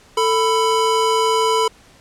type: tone pair together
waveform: square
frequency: 443.6 / 994.2 Hz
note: A4 / B5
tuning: +14 / +11 cents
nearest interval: octave + major second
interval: 1397 cents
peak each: -18 dBFS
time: 0.17-1.68 s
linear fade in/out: 5 ms
effects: pink hiss -49 dBFS RMS until 2 s + low-pass 9000 Hz 12 dB/octave